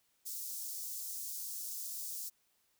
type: high-pass noise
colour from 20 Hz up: white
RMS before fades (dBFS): -42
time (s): 0.25-2.3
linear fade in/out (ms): 20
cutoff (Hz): 5300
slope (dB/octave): 24
effects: white hiss -75 dBFS RMS until 2.79 s